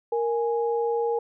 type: tone pair together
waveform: sine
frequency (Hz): 466.2 / 830.7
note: A#4 / G#5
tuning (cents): 0 / 0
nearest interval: minor seventh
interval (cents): 1000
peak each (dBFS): -23 / -29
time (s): 0.12-1.19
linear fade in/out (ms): 5
effects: none